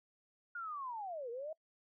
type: linear two-way sweep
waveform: sine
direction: down then up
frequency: 1443 to 453.7 to 649 Hz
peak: -40 dBFS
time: 0.55-1.53 s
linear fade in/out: 5 ms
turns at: 1.3 s
effects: noise-tail reverb RT60 0.1 s tail -25 dB re dry